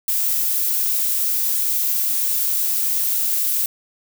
violet noise, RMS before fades -20 dBFS, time 0.08-3.66 s, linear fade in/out 2 ms, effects none

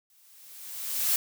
blue noise with exponential growth, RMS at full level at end -23 dBFS, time 0.1-1.16 s, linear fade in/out 1 ms, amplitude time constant 230 ms, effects none

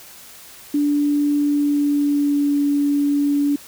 sine tone with pitch glide, 290.9 to 286.9 Hz, D4 to D4, -16 to -40 cents, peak -15 dBFS, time 0.74-3.56 s, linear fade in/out 5 ms, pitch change -24 cents, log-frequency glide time 1.36-2.6 s, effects white hiss -42 dBFS RMS until 3.67 s

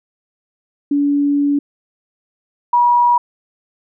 sine tone pair in turn, 286.1 / 964.2 Hz, D4 / B5, -45 / -42 cents, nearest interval octave + major sixth, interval 2103 cents, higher second, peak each -12 / -9 dBFS, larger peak second, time 0.91-1.59 / 2.73-3.18 s, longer first, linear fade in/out 5 ms, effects none

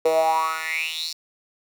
10% pulse tone with high-pass filter sweep, 160 Hz, D#3, 49 cents sharp, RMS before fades -23 dBFS, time 0.05-1.13 s, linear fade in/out 5 ms, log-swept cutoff 480 to 4900 Hz, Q 7.9, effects none

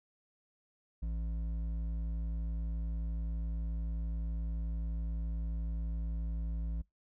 triangle tone with hard clipping, 55.8 Hz, A1, 25 cents sharp, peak -35 dBFS, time 1.02-6.82 s, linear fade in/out 10 ms, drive 11 dB, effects noise-tail reverb RT60 0.2 s tail -26 dB re dry

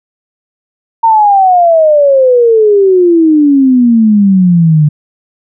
sine exponential sweep, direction down, 922 to 146.83 Hz, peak -3 dBFS, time 1.03-4.89 s, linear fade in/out 10 ms, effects none

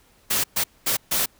white noise bursts at uneven times, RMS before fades -22 dBFS, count 4, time 0.3-0.44 / 0.56-0.64 / 0.86-0.97 / 1.11-1.26 s, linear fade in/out 10 ms, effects pink hiss -58 dBFS RMS until 1.39 s

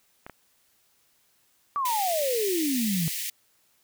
clicks, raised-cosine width 0.5 ms, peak -25 dBFS, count 2, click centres 0.265 / 0.297 s
sine exponential sweep, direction down, 1174.7 to 155.56 Hz, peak -24 dBFS, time 1.76-3.08 s, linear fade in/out 0 ms
white high-pass noise, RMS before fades -32 dBFS, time 1.85-3.3 s, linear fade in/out 5 ms, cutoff 1800 Hz, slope 96 dB/octave
effects white hiss -66 dBFS RMS until 3.83 s

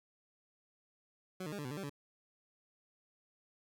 20% pulse tone with pitch steps, 185.6 / 151.8 / 203.4 / 146.9 / 125.8 / 147.5 / 195.4 / 143 Hz, F#3 / D#3 / G#3 / D3 / B2 / D3 / G3 / D3, +6 / -42 / -36 / +1 / +32 / +8 / -5 / -46 cents, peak -35 dBFS, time 1.4-1.896 s, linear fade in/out 5 ms, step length 62 ms, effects none

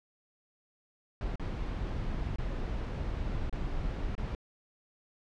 brown noise with dropouts, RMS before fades -34 dBFS, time 1.21-4.35 s, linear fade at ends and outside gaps 1 ms, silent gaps 1.357-1.396 / 2.36-2.384 / 3.496-3.526 / 4.152-4.179 s, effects low-pass 4000 Hz 12 dB/octave

